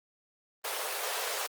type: high-pass noise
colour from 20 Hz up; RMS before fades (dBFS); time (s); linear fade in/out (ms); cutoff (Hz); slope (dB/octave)
pink; -34; 0.64-1.47; 10; 430; 48
effects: Opus 24 kbps

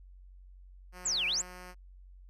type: tone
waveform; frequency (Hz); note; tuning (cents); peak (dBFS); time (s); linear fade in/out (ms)
5% pulse; 180.8; F#3; -40; -35; 0.92-1.75; 50
type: exponential two-way sweep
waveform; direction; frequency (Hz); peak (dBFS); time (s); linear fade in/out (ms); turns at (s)
sine; down then up; 8030 to 2284 to 8030; -28; 1.05-1.42; 10; 1.26
effects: added 46 Hz sine -50 dBFS peak until 2.29 s + resampled to 32000 Hz

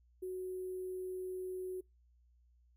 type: tone with sample-and-hold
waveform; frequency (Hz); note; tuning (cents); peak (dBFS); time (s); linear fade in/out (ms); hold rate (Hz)
sine; 370; F#4; 0; -38; 0.22-1.81; 10; 11025
effects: noise-tail reverb RT60 0.2 s tail -26 dB re dry + added 60 Hz sine -65 dBFS peak until 2.76 s

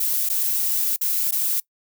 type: noise with dropouts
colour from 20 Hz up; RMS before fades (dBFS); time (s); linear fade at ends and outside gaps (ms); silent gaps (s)
violet; -22; 0-1.6; 5; 0.29-0.298 / 0.963-1.012 / 1.311-1.322
effects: noise-tail reverb RT60 0.1 s tail -23 dB re dry

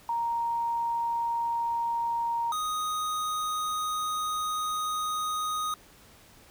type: tone pair in turn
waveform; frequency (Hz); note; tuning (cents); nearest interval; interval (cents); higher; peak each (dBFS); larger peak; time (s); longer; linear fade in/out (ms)
sine / square; 933 / 1245.4; A#5 / D#6; +1 / +1; perfect fourth; 500; second; -26 / -29; first; 0.09-2.52 / 2.52-5.74; second; 2
effects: pink hiss -55 dBFS RMS until 6.5 s

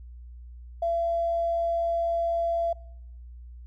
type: tone with tanh clipping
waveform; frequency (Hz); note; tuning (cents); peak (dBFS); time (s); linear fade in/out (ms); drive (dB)
triangle; 676; E5; +43; -23; 0.82-2.73; 5; 3
effects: noise-tail reverb RT60 0.8 s tail -24 dB re dry + added 60 Hz sine -41 dBFS peak until 3.66 s

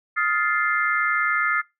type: chord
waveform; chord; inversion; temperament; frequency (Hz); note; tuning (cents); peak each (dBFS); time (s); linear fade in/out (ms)
sine; F dominant seventh; third; just; 1257.2 / 1396.9 / 1746.1 / 2095; Eb6 / F6 / A6 / C7; +18 / 0 / -14 / +2; -25; 0.16-1.62; 20
effects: noise-tail reverb RT60 0.2 s tail -20 dB re dry

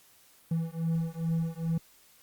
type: beating tone pair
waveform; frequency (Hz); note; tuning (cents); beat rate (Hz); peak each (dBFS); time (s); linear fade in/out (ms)
triangle; 163.3 / 165.7; E3 / E3; -16 / +9; 2.4; -29; 0.51-1.78; 5
effects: white hiss -60 dBFS RMS until 2.22 s + Opus 48 kbps

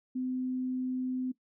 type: tone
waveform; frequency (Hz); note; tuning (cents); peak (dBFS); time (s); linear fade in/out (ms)
sine; 255.6; C4; -40; -30; 0.15-1.32; 10
effects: noise-tail reverb RT60 0.1 s tail -17 dB re dry

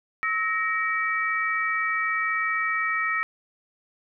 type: tone cluster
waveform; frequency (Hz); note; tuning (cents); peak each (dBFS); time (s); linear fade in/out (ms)
sine; 1292 / 1872 / 2293; E6 / A#6 / D7; -35 / +7 / -42; -27 / -26 / -29; 0.23-3.23; 0
effects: none

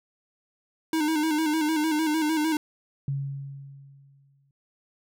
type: tone with vibrato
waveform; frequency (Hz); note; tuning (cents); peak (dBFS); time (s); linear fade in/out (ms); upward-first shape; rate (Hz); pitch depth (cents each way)
square; 311.1; D#4; 0; -23; 0.93-2.57; 2; square; 6.6; 52
type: tone with exponential decay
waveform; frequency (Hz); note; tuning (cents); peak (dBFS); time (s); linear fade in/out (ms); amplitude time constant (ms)
sine; 138.59; C#3; 0; -24; 3.08-4.51; 2; 310
effects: none

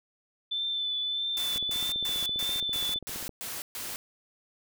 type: tone with vibrato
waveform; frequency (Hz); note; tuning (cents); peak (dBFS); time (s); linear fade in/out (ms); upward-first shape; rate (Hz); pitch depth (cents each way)
sine; 3520; A7; 0; -28; 0.51-2.99; 10; triangle; 1.6; 27
type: noise bursts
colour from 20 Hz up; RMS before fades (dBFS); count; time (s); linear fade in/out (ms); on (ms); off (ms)
white; -37; 8; 1.37-3.96; 0; 210; 130
type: click train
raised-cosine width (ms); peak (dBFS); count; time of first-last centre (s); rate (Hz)
2; -30; 27; 1.56-3.293; 15
effects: none

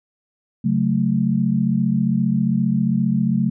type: chord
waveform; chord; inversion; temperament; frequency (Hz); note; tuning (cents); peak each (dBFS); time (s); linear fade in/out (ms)
sine; F# minor; second; equal with one note detuned; 137.55 / 185 / 220; C#3 / F#3 / A3; -13 / 0 / 0; -22 / -20 / -19; 0.64-3.5; 10
effects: none

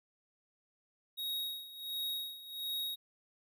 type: tone with tremolo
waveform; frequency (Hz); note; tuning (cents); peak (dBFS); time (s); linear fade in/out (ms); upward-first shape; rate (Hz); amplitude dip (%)
square; 3774; A#7; +21; -35; 1.17-2.96; 20; sine; 1.4; 80
effects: none

